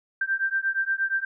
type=beating tone pair; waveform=sine; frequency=1568 / 1576.5 Hz; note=G6 / G6; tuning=0 / +9 cents; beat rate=8.5 Hz; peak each=-26 dBFS; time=0.21-1.25 s; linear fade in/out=5 ms; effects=none